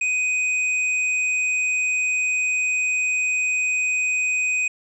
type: tone with tanh clipping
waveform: triangle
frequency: 2500 Hz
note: D#7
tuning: 8 cents sharp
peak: -21 dBFS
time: 0.01-4.68 s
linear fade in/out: 5 ms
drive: 14 dB
effects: resampled to 22050 Hz